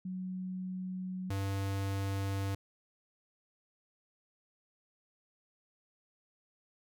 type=tone pair in turn; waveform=sine / square; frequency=185 / 98 Hz; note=F#3 / G2; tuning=0 / 0 cents; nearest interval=major seventh; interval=1100 cents; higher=first; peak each=-36 / -33 dBFS; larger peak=second; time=0.05-1.3 / 1.3-2.55 s; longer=neither; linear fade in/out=5 ms; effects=none